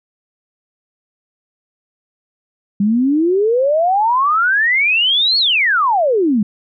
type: exponential two-way sweep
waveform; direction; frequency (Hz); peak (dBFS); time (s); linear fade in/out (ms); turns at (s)
sine; up then down; 195.5 to 4435 to 195.5; -11; 2.8-6.43; 5; 5.38
effects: none